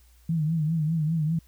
sine tone with vibrato, 158.4 Hz, D#3, 31 cents sharp, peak -22 dBFS, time 0.29-1.39 s, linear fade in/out 5 ms, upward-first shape triangle, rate 5 Hz, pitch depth 110 cents each way, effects added 60 Hz sine -54 dBFS peak until 1.47 s + white hiss -63 dBFS RMS until 1.47 s

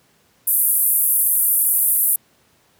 white band-pass noise, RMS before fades -17 dBFS, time 0.47-2.16 s, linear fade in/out 5 ms, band 10000 to 14000 Hz, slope 48 dB/octave, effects pink hiss -58 dBFS RMS until 2.79 s + high-pass 100 Hz 12 dB/octave

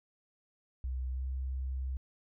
sine tone with pitch glide, 64 to 65.5 Hz, C2 to C2, -38 to +2 cents, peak -32 dBFS, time 0.84-1.97 s, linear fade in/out 0 ms, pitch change +40 cents, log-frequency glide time 1.11-1.23 s, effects tanh soft clip ceiling -28 dBFS

